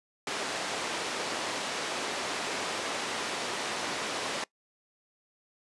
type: band-pass noise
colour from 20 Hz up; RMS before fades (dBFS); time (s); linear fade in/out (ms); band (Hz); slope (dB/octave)
pink; -34; 0.27-4.44; 2; 360 to 6600; 12
effects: noise-tail reverb RT60 0.1 s tail -22 dB re dry + resampled to 24000 Hz